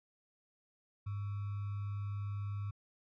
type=tone with sample-and-hold; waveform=sine; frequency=101.3 Hz; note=G#2; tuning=43 cents flat; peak=-36 dBFS; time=1.06-2.71 s; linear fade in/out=10 ms; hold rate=1225 Hz; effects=low-pass 2000 Hz 12 dB/octave